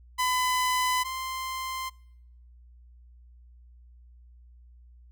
sawtooth tone pair in turn, 1007 / 1044.2 Hz, B5 / C6, +33 / -4 cents, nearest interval minor second, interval 63 cents, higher second, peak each -20 / -28 dBFS, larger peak first, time 0.18-1.04 / 1.04-1.9 s, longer neither, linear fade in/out 20 ms, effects noise-tail reverb RT60 0.8 s tail -26 dB re dry + added 60 Hz sine -50 dBFS peak until 5.11 s

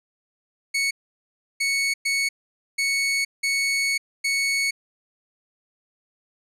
sawtooth tone bursts at uneven times, 2217 Hz, C#7, in tune, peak -17 dBFS, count 6, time 0.74-0.91 / 1.6-1.94 / 2.05-2.29 / 2.78-3.25 / 3.43-3.98 / 4.24-4.71 s, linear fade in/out 10 ms, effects low-pass 10000 Hz 12 dB/octave

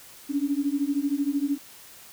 sine beating tone pair, 277.2 / 290.2 Hz, C#4 / D4, 0 / -21 cents, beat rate 13 Hz, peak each -26 / -26 dBFS, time 0.29-1.58 s, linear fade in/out 20 ms, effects white hiss -48 dBFS RMS until 2.12 s

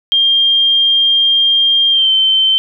sine tone with pitch glide, 3203 to 3097 Hz, G7 to G7, +37 to -22 cents, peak -8 dBFS, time 0.12-2.58 s, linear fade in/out 0 ms, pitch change -59 cents, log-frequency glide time 1.9-2.11 s, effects none

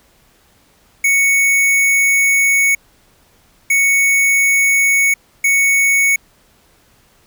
square tone bursts at uneven times, 2221 Hz, C#7, 3 cents sharp, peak -11 dBFS, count 3, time 1.04-2.75 / 3.7-5.14 / 5.44-6.16 s, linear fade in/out 5 ms, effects pink hiss -53 dBFS RMS until 7.26 s

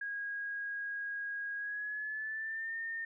sine tone with pitch glide, 1641 to 1820.8 Hz, G#6 to A#6, -21 to -41 cents, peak -36 dBFS, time 0.01-3.05 s, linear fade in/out 5 ms, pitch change +180 cents, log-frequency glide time 1.56-2.76 s, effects none

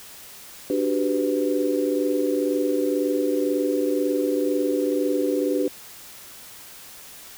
sine chord, G major seventh, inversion second, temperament equal with one note detuned, 293.7 / 370 / 392 / 499.6 Hz, D4 / F#4 / G4 / B4, 0 / 0 / 0 / +20 cents, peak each -24 / -28 / -26 / -25 dBFS, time 0.7-5.68 s, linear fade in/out 2 ms, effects white hiss -43 dBFS RMS until 7.37 s

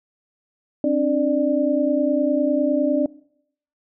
sine tone cluster, 268.8 / 298.7 / 593 Hz, C4 / D4 / D5, +47 / +29 / +17 cents, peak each -21 dBFS, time 0.84-3.06 s, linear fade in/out 2 ms, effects noise-tail reverb RT60 0.7 s tail -23 dB re dry

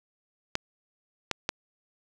clicks, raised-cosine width 0.2 ms, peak -9 dBFS, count 3, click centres 0.554 / 1.313 / 1.491 s, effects none

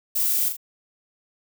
violet noise with echo, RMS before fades -23 dBFS, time 0.15-0.49 s, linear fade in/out 10 ms, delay 39 ms, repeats 2, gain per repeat -6 dB, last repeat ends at 0.568 s, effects none

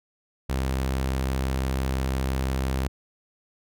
sawtooth tone, 65.9 Hz, C2, 13 cents sharp, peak -20 dBFS, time 0.49-2.88 s, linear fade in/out 10 ms, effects none

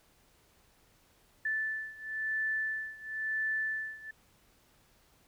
sine beating tone pair, 1755 / 1755.98 Hz, A6 / A6, -5 / -4 cents, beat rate 0.98 Hz, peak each -34 / -36 dBFS, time 1.45-4.11 s, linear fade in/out 5 ms, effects pink hiss -66 dBFS RMS until 5.27 s

